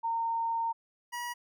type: tone pair in turn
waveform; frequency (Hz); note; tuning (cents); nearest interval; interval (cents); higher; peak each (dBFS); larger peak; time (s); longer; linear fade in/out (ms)
sine / 25% pulse; 917 / 964.2; A#5 / B5; -29 / -42; minor second; 87; second; -28 / -31; first; 0.03-0.73 / 1.12-1.34; first; 20
effects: none